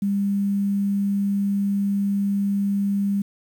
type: tone with quantisation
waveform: sine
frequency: 200 Hz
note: G3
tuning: 35 cents sharp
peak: -19 dBFS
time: 0.02-3.22 s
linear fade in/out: 5 ms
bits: 8
effects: none